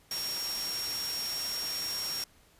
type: tone in noise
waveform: sine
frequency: 5560 Hz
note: F8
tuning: 9 cents flat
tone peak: -33 dBFS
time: 0.11-2.24 s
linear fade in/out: 2 ms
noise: white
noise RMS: -38 dBFS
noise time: 0.11-2.24 s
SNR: +2 dB
effects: pink hiss -62 dBFS RMS until 2.59 s + resampled to 32000 Hz